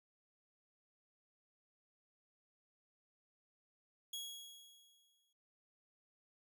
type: tone with exponential decay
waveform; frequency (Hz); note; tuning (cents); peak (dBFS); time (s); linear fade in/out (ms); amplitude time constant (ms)
sawtooth; 3322; G#7; 0; -38; 4.13-5.33; 5; 260
effects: none